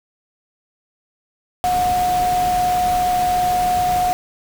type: tone in noise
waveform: sine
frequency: 724 Hz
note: F#5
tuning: 38 cents flat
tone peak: -15 dBFS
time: 1.64-4.13 s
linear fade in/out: 0 ms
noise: pink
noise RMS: -28 dBFS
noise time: 1.64-4.13 s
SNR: +10 dB
effects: none